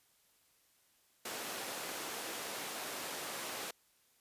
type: high-pass noise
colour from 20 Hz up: pink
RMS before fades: -42 dBFS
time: 1.25-3.71 s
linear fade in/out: 5 ms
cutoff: 370 Hz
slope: 12 dB/octave
effects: white hiss -71 dBFS RMS until 4.2 s + resampled to 32000 Hz